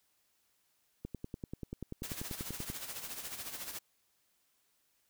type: click train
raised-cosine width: 3 ms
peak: -27 dBFS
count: 18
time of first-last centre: 1.05-2.7 s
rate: 10.3 Hz
type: noise with tremolo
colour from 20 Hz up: white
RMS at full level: -41 dBFS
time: 2.03-3.79 s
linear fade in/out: 5 ms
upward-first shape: sine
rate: 14 Hz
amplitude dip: 60%
effects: white hiss -75 dBFS RMS until 5.09 s